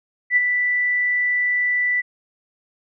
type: tone with ADSR envelope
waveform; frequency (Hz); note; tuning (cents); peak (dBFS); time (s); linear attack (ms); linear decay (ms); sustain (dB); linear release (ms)
sine; 1975.5; B6; 0; -11; 0.3-2.02; 64; 27; -6; 24
effects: none